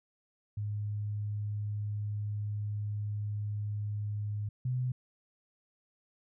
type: tone pair in turn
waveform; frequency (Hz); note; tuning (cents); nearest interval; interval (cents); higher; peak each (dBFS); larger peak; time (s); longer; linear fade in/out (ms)
sine; 104.2 / 126.14; G#2 / B2; +6 / +37; minor third; 331; second; -32 / -29; second; 0.57-4.49 / 4.65-4.92; first; 5
effects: none